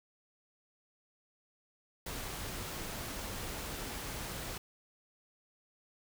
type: noise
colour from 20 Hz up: pink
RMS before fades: -41 dBFS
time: 2.06-4.58 s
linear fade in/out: 5 ms
effects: none